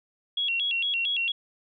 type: tone with vibrato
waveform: sine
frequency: 3020 Hz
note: F#7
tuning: 35 cents sharp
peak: -24 dBFS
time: 0.37-1.32 s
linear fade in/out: 5 ms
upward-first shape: square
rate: 4.4 Hz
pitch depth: 170 cents each way
effects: none